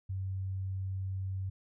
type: tone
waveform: sine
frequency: 95.3 Hz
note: G2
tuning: 48 cents flat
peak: -33 dBFS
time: 0.09-1.5 s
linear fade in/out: 10 ms
effects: none